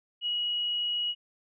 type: tone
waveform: sine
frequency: 2907 Hz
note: F#7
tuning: 31 cents flat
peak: -27 dBFS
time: 0.21-1.15 s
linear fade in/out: 50 ms
effects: none

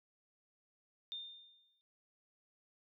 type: tone with exponential decay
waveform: sine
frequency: 3621 Hz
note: A7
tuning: 49 cents sharp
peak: -39 dBFS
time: 1.12-1.81 s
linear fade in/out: 0 ms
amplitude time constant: 150 ms
effects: none

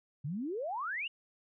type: exponential sweep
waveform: sine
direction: up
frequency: 131.6 to 2960 Hz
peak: -34 dBFS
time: 0.24-1.08 s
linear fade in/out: 10 ms
effects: none

